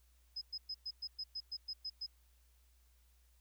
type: tone bursts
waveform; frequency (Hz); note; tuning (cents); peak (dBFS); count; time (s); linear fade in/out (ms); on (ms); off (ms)
sine; 5070; D#8; +32; -39; 11; 0.36-2.065; 10; 55; 110
effects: added 60 Hz sine -66 dBFS peak until 3.4 s + white hiss -75 dBFS RMS until 3.4 s